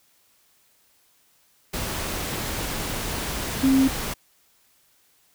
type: tone in noise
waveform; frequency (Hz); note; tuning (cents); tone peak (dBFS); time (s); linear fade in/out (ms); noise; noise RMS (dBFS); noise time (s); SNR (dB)
sine; 266.8; C4; +34; -15; 3.63-3.88; 10; pink; -29; 1.73-4.14; +11
effects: white hiss -62 dBFS RMS until 5.34 s